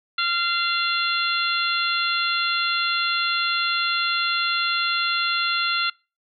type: harmonic tone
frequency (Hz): 690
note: F5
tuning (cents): -21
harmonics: 2 / 3 / 4 / 5 / 6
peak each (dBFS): -23 / -30 / -27 / -28 / -27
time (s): 0.18-5.9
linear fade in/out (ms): 5
effects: noise-tail reverb RT60 0.3 s tail -25 dB re dry